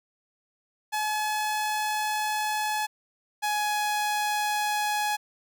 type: tone pair in turn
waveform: sawtooth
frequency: 852 / 838.8 Hz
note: G#5 / G#5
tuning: +44 / +17 cents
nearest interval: unison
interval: 27 cents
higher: first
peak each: -22 / -21 dBFS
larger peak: second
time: 0.92-2.87 / 3.42-5.17 s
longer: first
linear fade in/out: 20 ms
effects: none